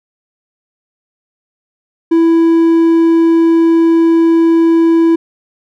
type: tone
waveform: triangle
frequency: 330.7 Hz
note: E4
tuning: 6 cents sharp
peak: -4 dBFS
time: 2.11-5.16 s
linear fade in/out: 10 ms
effects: none